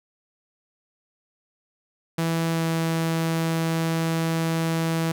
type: tone with pitch glide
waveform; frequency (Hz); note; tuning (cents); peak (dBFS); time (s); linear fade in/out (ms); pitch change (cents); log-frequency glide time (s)
sawtooth; 164.81 to 163.67; E3 to E3; 0 to -12; -18; 2.18-5.12; 5; -12; 2.52-2.64
effects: none